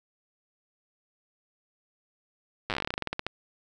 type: slowing click train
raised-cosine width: 0.3 ms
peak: -13 dBFS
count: 20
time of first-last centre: 2.7-3.266 s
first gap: 8 ms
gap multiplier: 1.13
effects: none

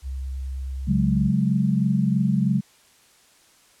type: tone with vibrato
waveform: sine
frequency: 66.4 Hz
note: C2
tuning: 26 cents sharp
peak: -27 dBFS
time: 0.02-1.32 s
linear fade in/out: 50 ms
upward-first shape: sine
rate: 9.3 Hz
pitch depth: 11 cents each way
type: chord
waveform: sine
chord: C# suspended fourth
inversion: none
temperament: just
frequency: 138.59 / 184.79 / 207.9 Hz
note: C#3 / F#3 / G#3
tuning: 0 / -2 / +2 cents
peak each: -23 / -22 / -22 dBFS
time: 0.87-2.61 s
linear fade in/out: 20 ms
effects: white hiss -56 dBFS RMS until 3.8 s + low-pass 10000 Hz 12 dB/octave

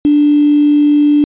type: tone with quantisation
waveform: sine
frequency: 293.7 Hz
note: D4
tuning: in tune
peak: -6 dBFS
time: 0.05-1.24 s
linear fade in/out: 0 ms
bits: 4
effects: resampled to 8000 Hz

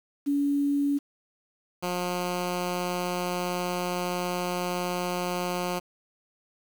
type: tone pair in turn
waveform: sine / 10% pulse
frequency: 284.3 / 178.48 Hz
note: C#4 / F3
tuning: +44 / +38 cents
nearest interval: minor sixth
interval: 806 cents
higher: first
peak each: -22 / -19 dBFS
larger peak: second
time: 0.26-0.99 / 1.82-5.8 s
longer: second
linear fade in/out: 20 ms
effects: 8-bit

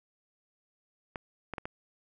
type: clicks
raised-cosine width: 0.5 ms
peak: -21 dBFS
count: 4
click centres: 1.158 / 1.537 / 1.582 / 1.655 s
effects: none

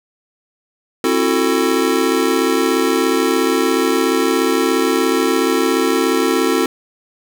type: chord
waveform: square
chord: F# half-diminished seventh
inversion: second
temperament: just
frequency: 266.4 / 333 / 370 / 444 Hz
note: C4 / E4 / F#4 / A4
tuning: +31 / +18 / 0 / +16 cents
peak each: -20 dBFS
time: 1.04-6.66 s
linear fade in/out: 2 ms
effects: none

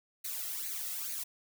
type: noise with flanger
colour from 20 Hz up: blue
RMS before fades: -38 dBFS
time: 0.24-1.24 s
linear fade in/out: 10 ms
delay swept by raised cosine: 0.46 to 1.56 ms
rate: 2.3 Hz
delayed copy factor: +0.7
effects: none

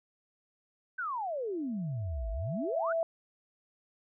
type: exponential two-way sweep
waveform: sine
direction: down then up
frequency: 1568 to 49.13 to 1568 Hz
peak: -32 dBFS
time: 0.98-2.93 s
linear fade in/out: 10 ms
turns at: 2.31 s
type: tone with exponential growth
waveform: sine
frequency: 660 Hz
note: E5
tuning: 2 cents sharp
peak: -26 dBFS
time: 1.28-3.03 s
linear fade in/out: 1 ms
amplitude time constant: 380 ms
effects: none

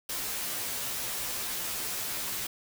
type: noise with comb filter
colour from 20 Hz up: white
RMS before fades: -34 dBFS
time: 0.09-2.47 s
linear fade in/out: 5 ms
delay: 13 ms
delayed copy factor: -0.85
effects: none

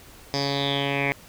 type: tone with low-pass filter sweep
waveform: 10% pulse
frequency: 140 Hz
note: C#3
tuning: 18 cents sharp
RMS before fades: -25 dBFS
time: 0.34-1.12 s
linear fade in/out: 0 ms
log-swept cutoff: 5200 to 2200 Hz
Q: 7.3
effects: pink hiss -48 dBFS RMS until 1.28 s

